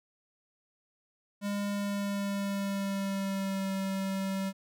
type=tone with pitch glide; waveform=square; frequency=202.6 to 193.23 Hz; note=G#3 to G3; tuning=-43 to -25 cents; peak=-31 dBFS; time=1.41-4.53 s; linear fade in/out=50 ms; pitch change=-82 cents; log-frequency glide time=1.71-3.71 s; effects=none